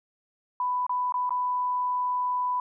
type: tone with dropouts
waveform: sine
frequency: 994 Hz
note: B5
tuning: 11 cents sharp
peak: -24 dBFS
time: 0.6-2.6 s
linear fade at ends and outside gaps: 2 ms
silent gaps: 0.866-0.894 / 1.123-1.141 / 1.294-1.306 s
effects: none